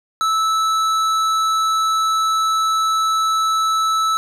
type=tone with tanh clipping; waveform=sine; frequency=1310 Hz; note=E6; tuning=11 cents flat; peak=-17 dBFS; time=0.21-4.17 s; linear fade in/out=0 ms; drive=14 dB; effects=none